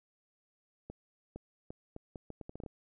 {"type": "accelerating click train", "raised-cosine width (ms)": 2, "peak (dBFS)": -30, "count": 12, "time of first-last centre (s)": [0.9, 2.662], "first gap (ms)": 460, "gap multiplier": 0.75, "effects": []}